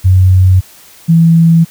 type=tone pair in turn; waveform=sine; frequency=92.9 / 165.53 Hz; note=F#2 / E3; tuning=+7 / +8 cents; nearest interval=minor seventh; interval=1001 cents; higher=second; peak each=-3 dBFS; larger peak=neither; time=0.04-0.61 / 1.08-1.65 s; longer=neither; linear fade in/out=20 ms; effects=white hiss -39 dBFS RMS until 1.7 s